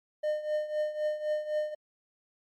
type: tone with tremolo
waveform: triangle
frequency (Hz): 607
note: D#5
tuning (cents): -43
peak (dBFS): -23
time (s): 0.23-1.75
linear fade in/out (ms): 10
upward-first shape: triangle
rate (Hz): 3.9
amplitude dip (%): 80
effects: MP3 64 kbps